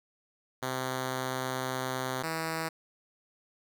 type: tone pair in turn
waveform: 5% pulse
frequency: 129.7 / 161.77 Hz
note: C3 / E3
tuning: -15 / -32 cents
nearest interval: major third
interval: 383 cents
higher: second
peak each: -20 dBFS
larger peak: neither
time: 0.62-2.23 / 2.23-2.69 s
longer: first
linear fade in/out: 10 ms
effects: none